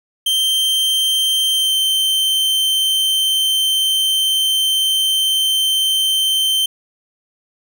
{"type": "tone with pitch glide", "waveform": "45% pulse", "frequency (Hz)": [3136, 3111], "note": ["G7", "G7"], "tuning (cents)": [0, -14], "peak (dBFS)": -14, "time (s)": [0.26, 6.66], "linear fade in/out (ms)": 5, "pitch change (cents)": -14, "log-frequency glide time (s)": [1.52, 1.73], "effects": []}